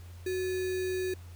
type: tone with sample-and-hold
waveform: sine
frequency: 370 Hz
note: F#4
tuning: in tune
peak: -29 dBFS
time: 0.26-1.14 s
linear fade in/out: 5 ms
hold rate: 2100 Hz
effects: added 87 Hz sine -44 dBFS peak until 1.35 s + pink hiss -58 dBFS RMS until 1.35 s